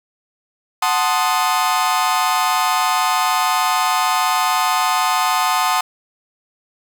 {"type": "chord", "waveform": "40% pulse", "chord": "F# diminished seventh", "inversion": "none", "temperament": "equal", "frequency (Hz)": [740, 880, 1046.5, 1244.5], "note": ["F#5", "A5", "C6", "Eb6"], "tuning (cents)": [0, 0, 0, 0], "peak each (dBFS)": -20, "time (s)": [0.82, 5.81], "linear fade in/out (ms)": 5, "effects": []}